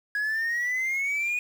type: exponential sweep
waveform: sine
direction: up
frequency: 1661.2 to 2477 Hz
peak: -22 dBFS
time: 0.15-1.39 s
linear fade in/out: 2 ms
effects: tanh soft clip ceiling -24 dBFS + 8-bit